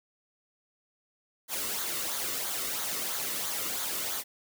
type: noise with flanger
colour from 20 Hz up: white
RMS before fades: -33 dBFS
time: 1.48-4.24 s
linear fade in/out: 50 ms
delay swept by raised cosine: 0.37 to 1.27 ms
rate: 3 Hz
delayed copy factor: -0.55
effects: none